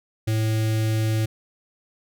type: tone with notch filter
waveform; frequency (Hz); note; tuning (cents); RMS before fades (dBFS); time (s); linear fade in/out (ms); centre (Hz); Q
square; 110; A2; 0; -22; 0.27-1.26; 10; 1000; 0.95
effects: none